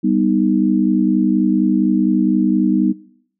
sine chord, G augmented, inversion none, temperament equal, 196 / 246.9 / 311.1 Hz, G3 / B3 / D#4, 0 / 0 / 0 cents, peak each -17 dBFS, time 0.03-2.93 s, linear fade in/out 20 ms, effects noise-tail reverb RT60 0.7 s tail -21 dB re dry

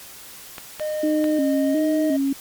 clicks, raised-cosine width 0.3 ms, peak -16 dBFS, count 3, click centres 0.582 / 0.797 / 1.242 s
triangle tone with pitch glide, 612 to 628.1 Hz, D#5 to D#5, -29 to +16 cents, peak -21 dBFS, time 0.8-2.17 s, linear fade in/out 10 ms, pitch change +45 cents, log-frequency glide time 1.45-1.86 s
sine tone with vibrato, 290 Hz, D4, 22 cents flat, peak -18 dBFS, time 1.03-2.33 s, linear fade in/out 5 ms, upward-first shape square, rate 1.4 Hz, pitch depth 97 cents each way
effects white hiss -41 dBFS RMS until 2.4 s + MP3 96 kbps

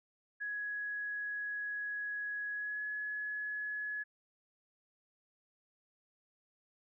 sine tone with pitch glide, 1673 to 1694.4 Hz, G#6 to G#6, +12 to +34 cents, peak -36 dBFS, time 0.4-4.04 s, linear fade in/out 20 ms, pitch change +22 cents, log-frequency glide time 2.53-2.83 s, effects none

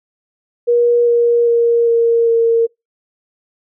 sine tone with pitch steps, 477.4 / 473 / 468.7 / 464.3 / 460.1 Hz, A#4 / A#4 / A#4 / A#4 / A#4, +41 / +25 / +9 / -7 / -23 cents, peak -9 dBFS, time 0.67-2.67 s, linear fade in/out 20 ms, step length 400 ms, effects noise-tail reverb RT60 0.2 s tail -26 dB re dry

